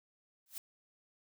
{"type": "noise with exponential growth", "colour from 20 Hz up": "blue", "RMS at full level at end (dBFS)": -39, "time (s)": [0.46, 0.58], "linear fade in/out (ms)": 1, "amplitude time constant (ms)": 26, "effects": []}